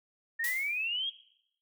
sine exponential sweep, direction up, 1800 to 3321 Hz, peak -30 dBFS, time 0.39-1.1 s, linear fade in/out 10 ms
blue noise with exponential decay, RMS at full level -34 dBFS, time 0.44-0.9 s, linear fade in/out 1 ms, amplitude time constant 100 ms
effects noise-tail reverb RT60 0.7 s tail -17 dB re dry

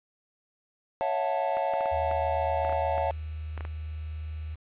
triangle chord, F# minor seventh, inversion second, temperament equal with one note detuned, 554.4 / 659.3 / 727.7 / 880 Hz, C#5 / E5 / F#5 / A5, 0 / 0 / -29 / 0 cents, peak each -29 dBFS, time 1.01-3.11 s, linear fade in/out 0 ms
clicks, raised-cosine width 0.5 ms, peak -24 dBFS, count 12, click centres 1.57 / 1.737 / 1.808 / 1.858 / 2.113 / 2.649 / 2.695 / 2.726 / 2.98 / 3.577 / 3.608 / 3.651 s
sine tone, 77.78 Hz, D#2, in tune, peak -33 dBFS, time 1.91-4.56 s, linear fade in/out 20 ms
effects resampled to 8000 Hz + 9-bit

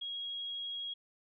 sine tone, 3296 Hz, G#7, 14 cents flat, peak -37 dBFS, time 0.01-0.94 s, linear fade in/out 10 ms, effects none

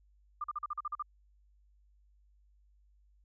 sine tone bursts, 1200 Hz, D6, 37 cents sharp, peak -33 dBFS, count 9, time 0.41-1.025 s, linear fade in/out 5 ms, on 31 ms, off 42 ms, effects added 50 Hz sine -63 dBFS peak until 3.24 s

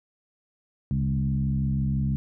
sine tone with frequency modulation, 138.59 Hz, C#3, in tune, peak -22 dBFS, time 0.91-2.16 s, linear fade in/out 0 ms, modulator 66.1 Hz, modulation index 1.1, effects none

